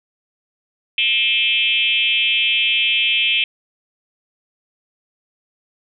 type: tone with frequency modulation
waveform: sine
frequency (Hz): 2860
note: F7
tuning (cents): +41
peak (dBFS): -14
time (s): 0.98-3.44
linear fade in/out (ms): 2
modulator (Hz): 237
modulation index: 2.1
effects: none